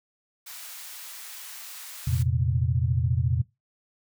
white high-pass noise, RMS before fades -41 dBFS, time 0.46-2.23 s, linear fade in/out 10 ms, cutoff 980 Hz, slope 12 dB/octave
sine chord, F suspended fourth, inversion none, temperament equal with one note detuned, 85.81 / 116.54 / 130.81 Hz, F2 / Bb2 / C3, -30 / 0 / 0 cents, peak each -26 dBFS, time 2.07-3.42 s, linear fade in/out 5 ms
effects noise-tail reverb RT60 0.2 s tail -19 dB re dry

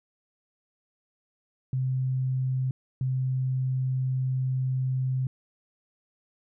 sine tone pair in turn, 130 / 130 Hz, C3 / C3, -11 / -11 cents, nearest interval unison, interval 0 cents, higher neither, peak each -24 dBFS, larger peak neither, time 1.73-2.71 / 3.01-5.27 s, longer second, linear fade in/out 2 ms, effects none

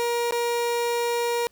30% pulse tone with dropouts, 474.2 Hz, A#4, 30 cents sharp, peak -20 dBFS, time 0-1.47 s, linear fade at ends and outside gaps 0 ms, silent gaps 0.309-0.323 s, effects pink hiss -62 dBFS RMS until 1.51 s

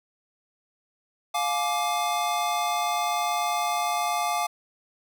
square chord, D diminished, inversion first, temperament just, 704.8 / 845.8 / 1174.7 Hz, F5 / Ab5 / D6, +16 / +31 / 0 cents, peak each -28 / -30 / -30 dBFS, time 1.34-4.47 s, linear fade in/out 10 ms, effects none

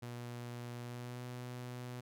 sawtooth tone with pitch glide, 120.6 to 123.63 Hz, B2 to B2, -41 to +2 cents, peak -39 dBFS, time 0.02-2.01 s, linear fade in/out 10 ms, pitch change +43 cents, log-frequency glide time 0.81-1.22 s, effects none

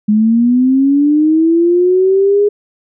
sine linear sweep, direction up, 207.7 to 415.3 Hz, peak -7 dBFS, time 0.08-2.49 s, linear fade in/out 10 ms, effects none

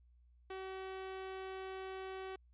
sawtooth tone, 380 Hz, F#4, 46 cents sharp, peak -39 dBFS, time 0.5-2.36 s, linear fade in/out 5 ms, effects added 60 Hz sine -63 dBFS peak until 2.53 s + resampled to 8000 Hz

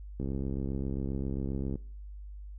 click train, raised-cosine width 3 ms, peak -22 dBFS, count 106, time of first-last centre 0.2-1.756 s, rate 67.5 Hz, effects noise-tail reverb RT60 0.5 s tail -23 dB re dry + added 50 Hz sine -41 dBFS peak until 2.58 s

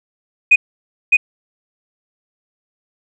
sine tone with echo, 2487 Hz, D#7, 1 cent flat, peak -4 dBFS, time 0.51-0.56 s, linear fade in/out 10 ms, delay 610 ms, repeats 1, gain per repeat -2 dB, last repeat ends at 1.17 s, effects tanh soft clip ceiling 0 dBFS

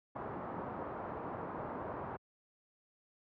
white low-pass noise, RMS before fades -42 dBFS, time 0.15-2.17 s, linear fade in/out 10 ms, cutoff 1100 Hz, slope 24 dB/octave, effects high-pass 80 Hz 12 dB/octave

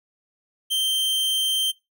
45% pulse tone, 3136 Hz, G7, in tune, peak -20 dBFS, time 0.7-1.72 s, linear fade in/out 20 ms, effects noise-tail reverb RT60 0.2 s tail -20 dB re dry

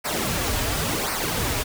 pink noise with flanger, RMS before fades -25 dBFS, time 0.04-1.64 s, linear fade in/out 20 ms, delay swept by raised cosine 0.28 to 5.88 ms, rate 0.93 Hz, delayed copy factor -0.7, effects none

